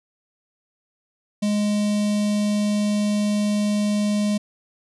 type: tone with notch filter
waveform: square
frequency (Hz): 207.7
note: G#3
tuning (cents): 0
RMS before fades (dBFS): -21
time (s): 1.42-4.38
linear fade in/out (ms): 10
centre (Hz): 1400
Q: 0.65
effects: resampled to 24000 Hz